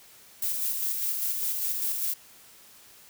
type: noise with tremolo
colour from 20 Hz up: violet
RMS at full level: -28 dBFS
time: 0.42-2.14 s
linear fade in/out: 5 ms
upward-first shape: square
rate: 5 Hz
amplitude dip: 30%
effects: white hiss -53 dBFS RMS until 3.09 s